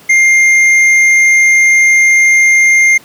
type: tone with hard clipping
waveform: sine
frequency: 2111 Hz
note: C7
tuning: 15 cents sharp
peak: -6 dBFS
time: 0.09-2.98 s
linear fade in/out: 10 ms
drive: 6 dB
effects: pink hiss -40 dBFS RMS until 3.04 s + high-pass 150 Hz 12 dB/octave